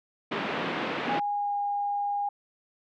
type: band-pass noise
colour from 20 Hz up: pink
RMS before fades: -31 dBFS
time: 0.31-1.2 s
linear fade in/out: 10 ms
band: 180 to 3100 Hz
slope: 24 dB/octave
type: tone with pitch glide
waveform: sine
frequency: 820 to 813.4 Hz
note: G#5 to G#5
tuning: -22 to -36 cents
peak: -26 dBFS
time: 1.09-2.29 s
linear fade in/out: 5 ms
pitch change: -14 cents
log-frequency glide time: 1.33-1.55 s
effects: none